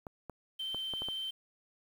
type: clicks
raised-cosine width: 1 ms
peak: -28 dBFS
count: 6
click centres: 0.068 / 0.297 / 0.746 / 0.937 / 1.02 / 1.086 s
type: tone with vibrato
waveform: sine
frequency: 3107 Hz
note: G7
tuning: 16 cents flat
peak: -35 dBFS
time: 0.59-1.31 s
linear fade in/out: 10 ms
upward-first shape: sine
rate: 16 Hz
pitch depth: 10 cents each way
effects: 9-bit